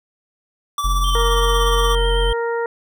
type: tone with tremolo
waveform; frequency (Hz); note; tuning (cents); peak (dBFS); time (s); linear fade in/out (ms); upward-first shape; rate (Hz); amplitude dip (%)
square; 1160; D6; -22; -19; 0.78-1.95; 2; sine; 17; 45
type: tone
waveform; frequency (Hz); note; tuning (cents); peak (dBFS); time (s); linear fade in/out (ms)
triangle; 45; F#1; -47; -14; 0.84-2.33; 10
type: tone with vibrato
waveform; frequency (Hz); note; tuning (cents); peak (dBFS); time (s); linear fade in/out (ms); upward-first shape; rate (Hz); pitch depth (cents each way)
triangle; 3136; G7; 0; -23; 1.04-2.33; 2; square; 8; 16
type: harmonic tone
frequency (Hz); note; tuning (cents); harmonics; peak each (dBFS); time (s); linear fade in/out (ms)
466.2; A#4; 0; 1 / 2 / 3 / 4; -20 / -26 / -30 / -32; 1.15-2.66; 2
effects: none